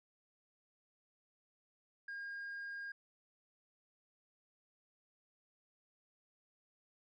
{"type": "tone", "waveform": "sine", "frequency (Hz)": 1619, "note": "G#6", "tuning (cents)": -45, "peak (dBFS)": -40, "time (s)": [2.08, 2.92], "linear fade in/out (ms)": 5, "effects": ["tanh soft clip ceiling -41 dBFS"]}